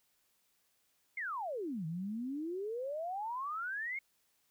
sine exponential two-way sweep, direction down then up, 2200 to 154.8 to 2200 Hz, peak -36 dBFS, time 1.17-3.99 s, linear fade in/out 5 ms, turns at 1.86 s, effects white hiss -75 dBFS RMS until 4.5 s

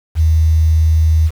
sine tone with quantisation, 79.5 Hz, D#2, 38 cents sharp, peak -8 dBFS, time 0.15-1.31 s, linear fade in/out 50 ms, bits 6, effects none

